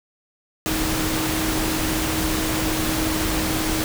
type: tone in noise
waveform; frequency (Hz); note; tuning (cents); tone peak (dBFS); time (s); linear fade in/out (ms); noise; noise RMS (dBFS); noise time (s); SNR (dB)
sine; 315.7; D#4; +25; -25; 0.66-3.84; 0; pink; -24; 0.66-3.84; -4
effects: none